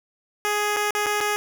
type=tone with dropouts; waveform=10% pulse; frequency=416.6 Hz; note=G#4; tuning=5 cents sharp; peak=-13 dBFS; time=0.45-1.36 s; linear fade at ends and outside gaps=0 ms; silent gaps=0.763-0.768 / 0.907-0.95 / 1.06-1.065 / 1.206-1.211 s; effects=none